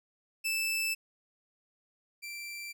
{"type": "tone pair in turn", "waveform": "sawtooth", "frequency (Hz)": [2637, 2349], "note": ["E7", "D7"], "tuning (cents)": [0, 0], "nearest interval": "major second", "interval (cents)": 200, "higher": "first", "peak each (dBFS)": [-26, -36], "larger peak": "first", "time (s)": [[0.44, 0.95], [2.22, 2.73]], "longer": "neither", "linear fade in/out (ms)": 20, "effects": []}